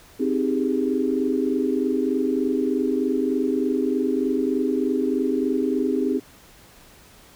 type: chord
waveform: sine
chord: Ab major seventh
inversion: first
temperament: equal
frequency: 261.6 / 311.1 / 392 / 415.3 Hz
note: C4 / Eb4 / G4 / Ab4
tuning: 0 / 0 / 0 / 0 cents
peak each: -23 / -26 / -26 / -27 dBFS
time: 0.19-6.2 s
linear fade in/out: 20 ms
effects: pink hiss -50 dBFS RMS until 7.35 s